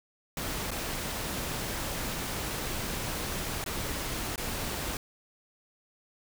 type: noise with dropouts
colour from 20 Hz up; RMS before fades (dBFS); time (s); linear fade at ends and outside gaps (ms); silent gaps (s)
pink; -34; 0.37-4.97; 2; 0.708-0.714 / 3.641-3.661 / 4.359-4.378
effects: none